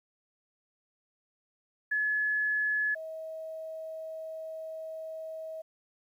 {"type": "tone pair in turn", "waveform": "sine", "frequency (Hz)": [1707, 639.4], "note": ["G#6", "D#5"], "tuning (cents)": [47, 47], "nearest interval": "octave + perfect fourth", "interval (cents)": 1700, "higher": "first", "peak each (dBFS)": [-26, -37], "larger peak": "first", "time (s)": [[1.91, 2.95], [2.95, 5.62]], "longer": "second", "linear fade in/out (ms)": 10, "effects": ["11-bit"]}